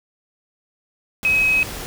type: tone in noise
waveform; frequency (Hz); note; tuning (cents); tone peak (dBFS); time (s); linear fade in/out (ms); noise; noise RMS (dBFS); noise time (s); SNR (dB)
sine; 2545; D#7; +39; -14; 1.25-1.63; 0; pink; -31; 1.23-1.86; +14
effects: none